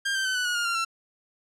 sawtooth tone with pitch steps, 1600 / 1561.7 / 1524.2 / 1487.7 / 1452 / 1417.2 / 1383.3 / 1350.1 Hz, G6 / G6 / G6 / F#6 / F#6 / F6 / F6 / E6, +35 / -7 / -49 / +9 / -33 / +25 / -17 / +41 cents, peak -21 dBFS, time 0.05-0.85 s, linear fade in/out 10 ms, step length 100 ms, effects low-pass 9000 Hz 12 dB/octave

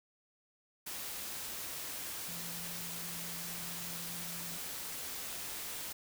sine tone in noise, 171 Hz, F3, 36 cents flat, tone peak -49 dBFS, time 2.28-4.58 s, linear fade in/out 10 ms, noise white, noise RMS -42 dBFS, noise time 0.86-5.93 s, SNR -10 dB, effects none

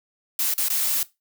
blue noise with dropouts, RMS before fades -23 dBFS, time 0.39-1.03 s, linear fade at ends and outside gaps 2 ms, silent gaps 0.539-0.579 / 0.685-0.701 s, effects noise-tail reverb RT60 0.2 s tail -18 dB re dry

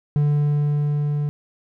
triangle tone with level ramp, 146.83 Hz, D3, in tune, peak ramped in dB -13 to -18 dBFS, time 0.16-1.29 s, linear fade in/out 0 ms, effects none

